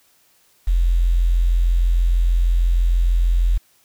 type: tone with quantisation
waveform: sine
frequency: 43.16 Hz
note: F1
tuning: 20 cents flat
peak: -13 dBFS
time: 0.67-3.58 s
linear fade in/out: 10 ms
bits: 7
effects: white hiss -58 dBFS RMS until 3.84 s